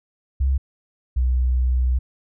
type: tone pair in turn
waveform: sine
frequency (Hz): 67 / 62.8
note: C2 / B1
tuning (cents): +42 / +30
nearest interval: minor second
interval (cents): 112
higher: first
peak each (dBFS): -16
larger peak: neither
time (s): 0.4-0.58 / 1.16-1.99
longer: second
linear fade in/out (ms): 10
effects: none